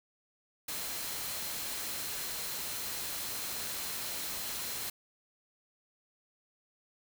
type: tone in noise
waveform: sine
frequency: 4126 Hz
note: C8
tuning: 25 cents flat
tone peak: -48 dBFS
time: 0.68-4.9 s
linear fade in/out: 5 ms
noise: white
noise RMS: -38 dBFS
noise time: 0.68-4.9 s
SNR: -13 dB
effects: none